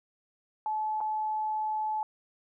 sine tone with dropouts, 862 Hz, A5, 36 cents flat, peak -28 dBFS, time 0.66-2.03 s, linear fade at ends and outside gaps 1 ms, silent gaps 1.005-1.011 s, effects none

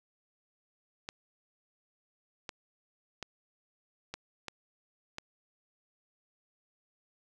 clicks, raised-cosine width 0.2 ms, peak -21 dBFS, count 6, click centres 1.089 / 2.492 / 3.227 / 4.14 / 4.483 / 5.184 s, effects none

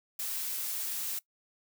blue noise, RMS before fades -35 dBFS, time 0.19-1.19 s, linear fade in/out 5 ms, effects noise-tail reverb RT60 0.1 s tail -21 dB re dry

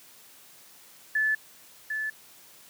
sine tone with echo, 1737 Hz, A6, 23 cents flat, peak -22 dBFS, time 1.15-1.35 s, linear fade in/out 5 ms, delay 750 ms, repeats 1, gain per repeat -6 dB, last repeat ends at 2.1 s, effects white hiss -53 dBFS RMS until 2.69 s + high-pass 100 Hz 12 dB/octave

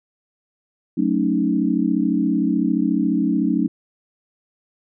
sine chord, D# half-diminished seventh, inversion first, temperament equal, 185 / 220 / 277.2 / 311.1 Hz, F#3 / A3 / C#4 / D#4, 0 / 0 / 0 / 0 cents, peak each -23 / -22 / -21 / -22 dBFS, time 0.97-3.68 s, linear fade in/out 10 ms, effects none

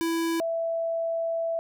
square / sine tone pair in turn, 331.3 / 662.6 Hz, E4 / E5, +9 / +9 cents, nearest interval octave, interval 1200 cents, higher second, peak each -25 dBFS, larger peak neither, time 0.01-0.4 / 0.4-1.59 s, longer second, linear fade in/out 0 ms, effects none

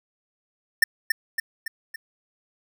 square tone with echo, 1800 Hz, A6, 39 cents sharp, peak -13 dBFS, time 0.82-0.84 s, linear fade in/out 5 ms, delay 280 ms, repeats 4, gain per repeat -5 dB, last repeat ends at 1.96 s, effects none

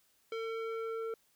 square tone with low-pass filter sweep, 451.3 Hz, A4, 44 cents sharp, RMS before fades -38 dBFS, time 0.32-1.14 s, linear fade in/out 2 ms, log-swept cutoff 3200 to 1100 Hz, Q 1.2, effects white hiss -71 dBFS RMS until 1.35 s

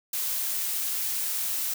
blue noise, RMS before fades -29 dBFS, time 0.13-1.74 s, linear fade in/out 5 ms, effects none

